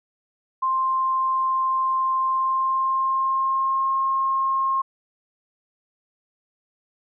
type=tone with pitch glide; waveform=sine; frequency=1051 to 1071.2 Hz; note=C6 to C6; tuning=+7 to +40 cents; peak=-19 dBFS; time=0.62-4.82 s; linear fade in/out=10 ms; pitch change=+33 cents; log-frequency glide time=2.26-3.93 s; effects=none